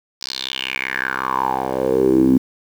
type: tone with band-pass filter sweep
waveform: 10% pulse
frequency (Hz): 65.41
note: C2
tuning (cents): 0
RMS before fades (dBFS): -19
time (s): 0.21-2.38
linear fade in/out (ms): 10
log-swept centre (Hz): 5100 to 250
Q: 5.9
effects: 7-bit